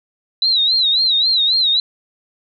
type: tone with vibrato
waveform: sine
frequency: 3942 Hz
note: B7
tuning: 4 cents flat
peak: -12 dBFS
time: 0.42-1.8 s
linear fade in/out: 2 ms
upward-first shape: sine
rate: 3.7 Hz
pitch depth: 120 cents each way
effects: none